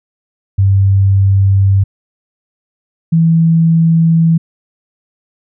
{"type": "tone pair in turn", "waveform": "sine", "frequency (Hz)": [97.7, 164.31], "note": ["G2", "E3"], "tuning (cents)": [-5, -5], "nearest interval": "major sixth", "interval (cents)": 900, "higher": "second", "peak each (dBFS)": -6, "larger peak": "neither", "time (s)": [[0.58, 1.84], [3.12, 4.38]], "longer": "neither", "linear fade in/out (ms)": 10, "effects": []}